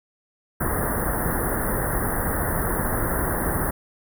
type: band-stop noise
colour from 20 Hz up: pink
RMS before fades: -24 dBFS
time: 0.6-3.71 s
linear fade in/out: 10 ms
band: 1900 to 9400 Hz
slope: 96 dB/octave
effects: none

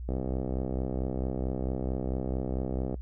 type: click train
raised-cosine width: 2 ms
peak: -19 dBFS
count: 185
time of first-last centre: 0.09-2.943 s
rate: 64.5 Hz
effects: noise-tail reverb RT60 0.1 s tail -21 dB re dry + added 60 Hz sine -35 dBFS peak until 3.01 s

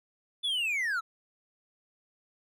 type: linear sweep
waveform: triangle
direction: down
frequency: 3520 to 1275 Hz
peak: -26 dBFS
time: 0.43-1.01 s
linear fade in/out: 20 ms
effects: none

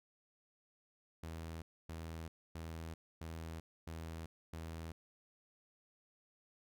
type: tone bursts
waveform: sawtooth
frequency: 81.5 Hz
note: E2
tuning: 19 cents flat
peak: -40 dBFS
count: 6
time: 1.23-4.92 s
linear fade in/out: 5 ms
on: 390 ms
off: 270 ms
effects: none

